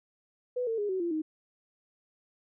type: tone with pitch steps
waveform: sine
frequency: 496.3 / 452.5 / 412.5 / 376.1 / 342.9 / 312.6 Hz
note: B4 / A4 / G#4 / F#4 / F4 / D#4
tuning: +8 / +48 / -12 / +28 / -32 / +8 cents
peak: -28 dBFS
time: 0.56-1.22 s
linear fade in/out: 10 ms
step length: 110 ms
effects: none